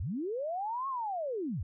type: linear two-way sweep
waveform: sine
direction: up then down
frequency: 61.7 to 1106 to 61.7 Hz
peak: -32 dBFS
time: 0-1.63 s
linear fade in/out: 5 ms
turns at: 0.88 s
effects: none